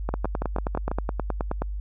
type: two click trains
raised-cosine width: 1 ms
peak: -12 / -13 dBFS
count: 15 / 6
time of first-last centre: 0.14-1.62 / 0.09-0.915 s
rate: 9.46 / 6.06 Hz
effects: added 50 Hz sine -28 dBFS peak until 1.8 s